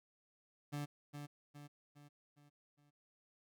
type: tone with echo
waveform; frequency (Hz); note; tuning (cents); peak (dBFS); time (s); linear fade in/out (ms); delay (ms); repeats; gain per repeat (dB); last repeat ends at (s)
30% pulse; 145.6; D3; -15; -37; 0.72-0.86; 20; 410; 5; -6; 2.91
effects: none